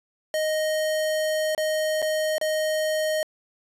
square tone with dropouts, 622 Hz, D#5, 1 cent flat, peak -23 dBFS, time 0.34-3.23 s, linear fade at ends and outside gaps 1 ms, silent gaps 1.549-1.578 / 2.019-2.025 / 2.382-2.413 s, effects resampled to 32000 Hz

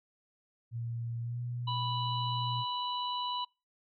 sine tone with pitch glide, 116.9 to 121.16 Hz, A#2 to B2, +5 to -33 cents, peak -34 dBFS, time 0.71-2.65 s, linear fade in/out 50 ms, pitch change +62 cents, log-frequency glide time 1.21-1.4 s
harmonic tone, 987 Hz, B5, 1 cent flat, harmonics 1 / 3 / 4, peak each -34 / -39 / -40 dBFS, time 1.67-3.45 s, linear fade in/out 10 ms
effects noise-tail reverb RT60 0.3 s tail -26 dB re dry

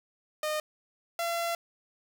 sawtooth tone pair in turn, 612 / 680 Hz, D#5 / F5, -29 / -46 cents, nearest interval major second, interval 183 cents, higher second, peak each -25 dBFS, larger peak neither, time 0.43-0.6 / 1.19-1.55 s, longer second, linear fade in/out 2 ms, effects none

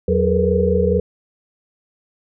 sine tone cluster, 82.2 / 184.4 / 423.2 / 464.7 / 489.7 Hz, E2 / F#3 / G#4 / A#4 / B4, -4 / -6 / +33 / -5 / -15 cents, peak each -20 dBFS, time 0.08-1 s, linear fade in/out 5 ms, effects none

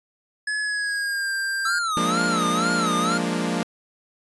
square tone with pitch glide, 1700 to 1586.2 Hz, G#6 to G6, +40 to +20 cents, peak -24 dBFS, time 0.47-1.79 s, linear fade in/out 5 ms, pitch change -120 cents, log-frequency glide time 0.61-1.33 s
square tone with vibrato, 1311 Hz, E6, 10 cents flat, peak -23 dBFS, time 1.65-3.18 s, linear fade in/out 5 ms, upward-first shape sine, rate 2.1 Hz, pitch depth 140 cents each way
sawtooth chord, Bb dominant seventh, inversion second, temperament equal with one note detuned, 174.61 / 207.7 / 232.1 / 293.7 Hz, F3 / Ab3 / Bb3 / D4, 0 / 0 / -7 / 0 cents, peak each -23 / -26 / -23 / -26 dBFS, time 1.97-3.63 s, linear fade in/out 0 ms
effects resampled to 24000 Hz

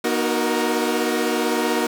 sawtooth chord, B major seventh, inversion none, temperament equal with one note detuned, 241 / 311.1 / 370 / 466.2 Hz, B3 / D#4 / F#4 / A#4, -42 / 0 / 0 / 0 cents, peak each -21 dBFS, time 0.04-1.87 s, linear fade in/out 5 ms, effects none

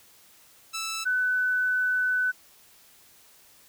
10% pulse / sine tone pair in turn, 1318.5 / 1501.1 Hz, E6 / F#6, 0 / +25 cents, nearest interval major second, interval 225 cents, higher second, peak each -22 dBFS, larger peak neither, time 0.73-1.05 / 1.05-2.32 s, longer second, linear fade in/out 20 ms, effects white hiss -56 dBFS RMS until 3.68 s

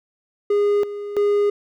triangle tone with tremolo, 410 Hz, G#4, 22 cents flat, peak -13 dBFS, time 0.5-1.5 s, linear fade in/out 5 ms, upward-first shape square, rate 1.5 Hz, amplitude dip 75%, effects none

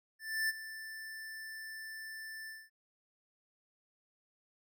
square tone with ADSR envelope, 1767 Hz, A6, 7 cents sharp, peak -30 dBFS, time 0.19-2.7 s, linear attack 300 ms, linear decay 28 ms, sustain -14 dB, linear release 220 ms, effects none

